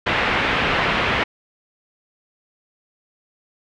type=low-pass noise; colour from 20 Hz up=white; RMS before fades=-20 dBFS; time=0.06-1.24 s; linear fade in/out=10 ms; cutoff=2700 Hz; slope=24 dB/octave; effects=none